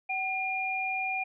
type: tone pair together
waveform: sine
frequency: 760 / 2413 Hz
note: F#5 / D7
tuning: +46 / +46 cents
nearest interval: octave + minor sixth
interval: 2000 cents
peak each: -33 / -30 dBFS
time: 0.09-1.24 s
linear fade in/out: 10 ms
effects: none